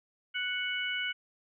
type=harmonic tone; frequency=740 Hz; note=F#5; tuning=in tune; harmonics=2 / 3 / 4; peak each=-35 / -35 / -35 dBFS; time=0.34-1.13 s; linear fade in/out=20 ms; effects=none